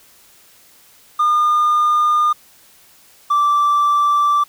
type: tone pair in turn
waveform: triangle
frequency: 1213 / 1168.5 Hz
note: D#6 / D6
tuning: -44 / -9 cents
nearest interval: minor second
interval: 65 cents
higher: first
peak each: -9 dBFS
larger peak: neither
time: 1.19-2.33 / 3.3-4.44 s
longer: neither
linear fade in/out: 10 ms
effects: tanh soft clip ceiling -7 dBFS + white hiss -49 dBFS RMS until 4.48 s